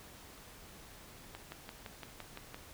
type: click train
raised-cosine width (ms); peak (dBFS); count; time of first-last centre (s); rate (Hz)
0.3; -28; 8; 1.35-2.545; 5.86
effects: pink hiss -54 dBFS RMS until 2.73 s